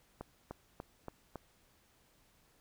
accelerating click train, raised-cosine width 1 ms, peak -28 dBFS, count 5, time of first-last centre 0.21-1.357 s, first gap 300 ms, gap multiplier 0.97, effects pink hiss -69 dBFS RMS until 2.6 s

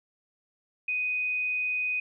sine tone, 2495 Hz, D#7, 4 cents sharp, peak -26 dBFS, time 0.88-2 s, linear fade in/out 5 ms, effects none

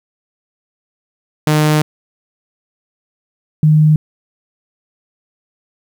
sawtooth / sine tone pair in turn, 152.5 / 153.74 Hz, D#3 / D#3, -34 / -20 cents, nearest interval unison, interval 14 cents, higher second, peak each -6 dBFS, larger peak neither, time 1.47-1.82 / 3.63-3.96 s, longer first, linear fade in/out 2 ms, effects 8-bit

